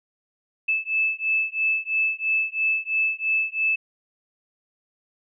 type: beating tone pair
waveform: sine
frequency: 2619 / 2622 Hz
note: E7 / E7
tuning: -12 / -10 cents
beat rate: 3 Hz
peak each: -24 dBFS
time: 0.68-3.76 s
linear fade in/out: 10 ms
effects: none